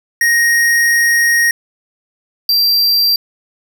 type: tone pair in turn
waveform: square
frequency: 1871 / 4715 Hz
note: A#6 / D8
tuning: +6 / +6 cents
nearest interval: octave + major third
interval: 1600 cents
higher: second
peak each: -10 dBFS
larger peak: neither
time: 0.21-1.51 / 2.49-3.16 s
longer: first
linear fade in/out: 2 ms
effects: none